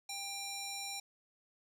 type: tone with band-pass filter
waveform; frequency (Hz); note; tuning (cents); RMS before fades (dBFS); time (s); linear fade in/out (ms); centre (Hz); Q
square; 795; G5; +24; -42; 0.09-1; 5; 6300; 1.2
effects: none